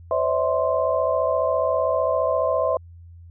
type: tone cluster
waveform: sine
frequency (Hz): 515 / 570 / 644 / 1046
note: C5 / C#5 / E5 / C6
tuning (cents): -28 / +48 / -41 / -1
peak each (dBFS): -24 / -26 / -22 / -26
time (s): 0.11-2.77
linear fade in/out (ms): 2
effects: added 85 Hz sine -41 dBFS peak until 3.3 s